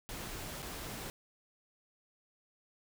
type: noise with dropouts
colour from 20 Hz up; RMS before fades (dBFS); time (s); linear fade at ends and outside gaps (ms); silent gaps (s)
pink; -43; 0.09-1.1; 0; 0.622-0.627
effects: none